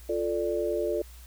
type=chord; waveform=sine; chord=D minor; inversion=first; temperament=equal; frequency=349.2 / 440 / 587.3 Hz; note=F4 / A4 / D5; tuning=0 / 0 / 0 cents; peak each=-30 dBFS; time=0.09-1.02 s; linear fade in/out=5 ms; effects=added 60 Hz sine -45 dBFS peak until 1.26 s + white hiss -54 dBFS RMS until 1.26 s